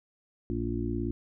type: harmonic tone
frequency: 58 Hz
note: A#1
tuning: 8 cents flat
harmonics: 1 / 2 / 4 / 5 / 6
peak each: -35 / -35 / -35 / -35 / -35 dBFS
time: 0.5-1.11 s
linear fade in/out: 0 ms
effects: none